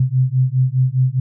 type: beating tone pair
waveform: sine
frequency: 126.8 / 131.7 Hz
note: B2 / C3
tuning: +46 / +12 cents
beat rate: 4.9 Hz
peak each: -16 dBFS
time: 0-1.2 s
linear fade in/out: 5 ms
effects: none